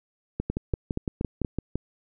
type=two click trains; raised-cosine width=3 ms; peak=-14 / -14 dBFS; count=9 / 5; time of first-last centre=0.4-1.756 / 0.5-1.448 s; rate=5.9 / 4.22 Hz; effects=none